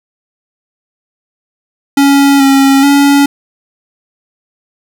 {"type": "tone with pitch steps", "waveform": "square", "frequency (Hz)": [279.3, 272.8, 282.1], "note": ["C#4", "C#4", "C#4"], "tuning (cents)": [13, -28, 30], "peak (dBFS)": -5, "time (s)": [1.97, 3.26], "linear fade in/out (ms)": 5, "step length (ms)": 430, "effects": []}